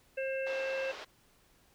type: harmonic tone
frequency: 533 Hz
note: C5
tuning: 32 cents sharp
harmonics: 1 / 3 / 4 / 5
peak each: -33 / -42 / -50 / -41 dBFS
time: 0.17-0.92 s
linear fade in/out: 10 ms
type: band-pass noise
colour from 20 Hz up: pink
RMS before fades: -46 dBFS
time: 0.46-1.05 s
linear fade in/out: 10 ms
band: 400 to 4900 Hz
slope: 24 dB/octave
effects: pink hiss -66 dBFS RMS until 1.74 s